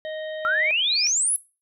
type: harmonic tone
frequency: 623 Hz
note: D#5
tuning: 2 cents sharp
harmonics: 1 / 3 / 5 / 6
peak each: -29 / -39 / -43 / -45 dBFS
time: 0.05-0.71 s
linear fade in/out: 0 ms
type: tone with exponential growth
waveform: sine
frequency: 2432 Hz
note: D#7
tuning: 40 cents flat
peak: -24 dBFS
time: 0.42-1.07 s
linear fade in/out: 0 ms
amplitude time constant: 140 ms
type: exponential sweep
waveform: sine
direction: up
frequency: 1318.5 to 11175 Hz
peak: -19 dBFS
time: 0.45-1.36 s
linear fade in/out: 0 ms
effects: noise-tail reverb RT60 0.3 s tail -18 dB re dry